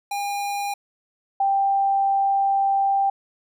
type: tone pair in turn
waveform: square / sine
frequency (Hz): 809 / 787.3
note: G#5 / G5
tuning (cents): -46 / +7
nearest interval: unison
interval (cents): 47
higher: first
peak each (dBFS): -25 / -17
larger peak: second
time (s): 0.11-0.74 / 1.4-3.1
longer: second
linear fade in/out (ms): 5
effects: none